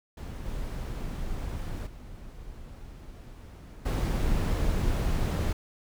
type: noise with level steps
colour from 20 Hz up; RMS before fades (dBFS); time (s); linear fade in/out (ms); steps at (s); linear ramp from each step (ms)
brown; -37 / -34 / -44 / -26; 0.17-5.53; 5; 0.45 / 1.86 / 3.85; 10
effects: none